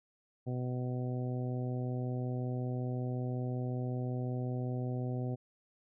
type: harmonic tone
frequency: 125.4 Hz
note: B2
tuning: 27 cents sharp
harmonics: 1 / 2 / 3 / 4 / 5 / 6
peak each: -34 / -40 / -44 / -46 / -48 / -50 dBFS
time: 0.46-5.36 s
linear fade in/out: 20 ms
effects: none